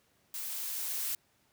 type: noise with level ramp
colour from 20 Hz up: blue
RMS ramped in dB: -39 to -34 dBFS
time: 0.34-1.15 s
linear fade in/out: 2 ms
effects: pink hiss -70 dBFS RMS until 1.52 s + high-pass 80 Hz 12 dB/octave